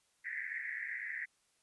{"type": "band-pass noise", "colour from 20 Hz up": "white", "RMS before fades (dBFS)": -41, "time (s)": [0.24, 1.26], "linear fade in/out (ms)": 20, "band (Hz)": [1700, 2100], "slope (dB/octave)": 96, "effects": ["white hiss -74 dBFS RMS until 1.62 s", "resampled to 24000 Hz"]}